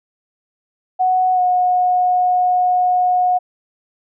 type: tone with pitch glide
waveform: sine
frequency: 740 to 726.4 Hz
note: F#5 to F#5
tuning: 0 to -32 cents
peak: -12 dBFS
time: 0.99-3.39 s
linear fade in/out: 20 ms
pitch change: -32 cents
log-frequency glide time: 1.34-1.4 s
effects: none